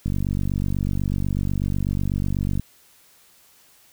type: click train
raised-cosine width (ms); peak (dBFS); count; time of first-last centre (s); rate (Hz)
5; -12; 123; 0.06-2.596; 48.1
effects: white hiss -55 dBFS RMS until 3.92 s